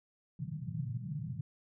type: band-pass noise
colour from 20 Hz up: pink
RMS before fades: -39 dBFS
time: 0.39-1.41 s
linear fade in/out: 2 ms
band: 110 to 170 Hz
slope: 48 dB/octave
effects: none